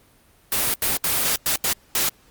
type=noise bursts at uneven times; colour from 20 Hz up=white; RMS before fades=-21 dBFS; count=6; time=0.52-0.74 / 0.82-0.97 / 1.04-1.36 / 1.46-1.56 / 1.64-1.73 / 1.95-2.09 s; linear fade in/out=2 ms; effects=pink hiss -56 dBFS RMS until 2.3 s + Opus 32 kbps